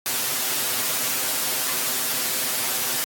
white noise with comb filter, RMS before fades -24 dBFS, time 0.06-3.04 s, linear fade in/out 0 ms, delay 7.8 ms, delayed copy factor +0.8, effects high-pass 150 Hz 12 dB/octave + AAC 64 kbps

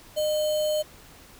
sine tone with sample-and-hold, 610 Hz, D#5, 34 cents flat, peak -22 dBFS, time 0.16-0.83 s, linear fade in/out 20 ms, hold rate 3675 Hz, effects pink hiss -50 dBFS RMS until 1.39 s

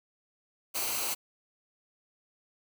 white noise with comb filter, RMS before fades -32 dBFS, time 0.74-1.15 s, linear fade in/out 20 ms, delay 0.57 ms, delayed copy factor -0.55, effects none

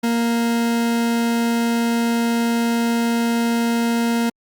40% pulse tone, 233.1 Hz, A#3, in tune, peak -16 dBFS, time 0.03-4.3 s, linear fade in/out 10 ms, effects Opus 48 kbps

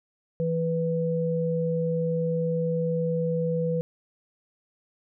sine tone pair together, 164.81 / 493.9 Hz, E3 / B4, 0 / 0 cents, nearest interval octave + perfect fifth, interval 1900 cents, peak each -26 dBFS, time 0.4-3.81 s, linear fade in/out 0 ms, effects none

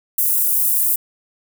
pink high-pass noise, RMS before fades -17 dBFS, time 0.18-0.96 s, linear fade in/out 5 ms, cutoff 11000 Hz, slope 24 dB/octave, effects none

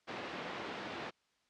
pink band-pass noise, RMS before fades -43 dBFS, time 0.07-1.11 s, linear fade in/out 20 ms, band 240 to 3300 Hz, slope 12 dB/octave, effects white hiss -75 dBFS RMS until 1.49 s + low-pass 5000 Hz 12 dB/octave

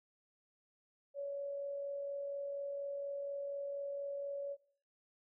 sine tone with amplitude modulation, 563 Hz, C#5, 27 cents sharp, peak -37 dBFS, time 1.14-4.57 s, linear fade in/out 50 ms, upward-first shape sine, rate 44.2 Hz, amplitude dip 25%, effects noise-tail reverb RT60 0.5 s tail -18 dB re dry

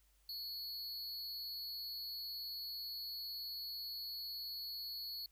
square tone with amplitude modulation, 4381 Hz, C#8, 21 cents flat, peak -40 dBFS, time 0.29-5.26 s, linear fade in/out 2 ms, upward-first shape sine, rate 282 Hz, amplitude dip 65%, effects added 50 Hz sine -70 dBFS peak until 5.31 s + white hiss -75 dBFS RMS until 5.31 s

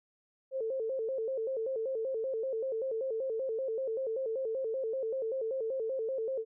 sine tone with vibrato, 486.1 Hz, B4, 28 cents flat, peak -31 dBFS, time 0.51-6.45 s, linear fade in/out 50 ms, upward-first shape square, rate 5.2 Hz, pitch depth 150 cents each way, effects none

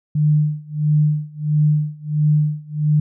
sine tone with tremolo, 150.8 Hz, D3, 46 cents sharp, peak -11 dBFS, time 0.15-3 s, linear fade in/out 5 ms, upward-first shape sine, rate 1.5 Hz, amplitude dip 95%, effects none

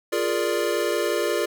square chord, Bb dominant seventh, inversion second, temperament equal, 349.2 / 415.3 / 466.2 / 587.3 Hz, F4 / Ab4 / Bb4 / D5, 0 / 0 / 0 / 0 cents, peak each -28 dBFS, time 0.12-1.46 s, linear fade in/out 10 ms, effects none

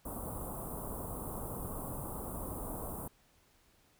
pink band-stop noise, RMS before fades -41 dBFS, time 0.05-3.08 s, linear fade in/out 5 ms, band 1200 to 9000 Hz, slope 48 dB/octave, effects pink hiss -68 dBFS RMS until 3.99 s

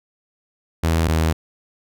sawtooth tone pair in turn, 81.7 / 80.2 Hz, E2 / E2, -15 / -47 cents, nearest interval unison, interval 32 cents, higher first, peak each -12 dBFS, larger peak neither, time 0.83-1.08 / 1.08-1.33 s, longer neither, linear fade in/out 10 ms, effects none

